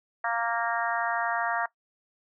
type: harmonic tone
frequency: 232.3 Hz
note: A#3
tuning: 6 cents flat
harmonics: 3 / 4 / 5 / 6 / 7 / 8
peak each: -31 / -32 / -33 / -34 / -34 / -35 dBFS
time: 0.24-1.66 s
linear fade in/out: 5 ms
effects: noise-tail reverb RT60 0.1 s tail -18 dB re dry